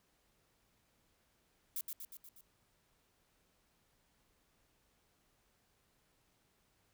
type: noise with echo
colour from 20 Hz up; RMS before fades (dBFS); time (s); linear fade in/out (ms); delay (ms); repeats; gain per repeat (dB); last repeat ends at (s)
violet; -39; 1.76-1.81; 2; 120; 5; -4; 2.41
effects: pink hiss -75 dBFS RMS until 6.93 s